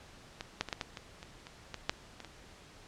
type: clicks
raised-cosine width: 0.2 ms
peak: -21 / -13 / -23 / -16 / -17 / -24 / -28 / -29 / -21 / -11 / -27 / -28 dBFS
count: 12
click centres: 0.409 / 0.61 / 0.687 / 0.728 / 0.812 / 0.972 / 1.229 / 1.469 / 1.743 / 1.895 / 2.203 / 2.247 s
effects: pink hiss -55 dBFS RMS until 2.87 s + low-pass 7000 Hz 12 dB/octave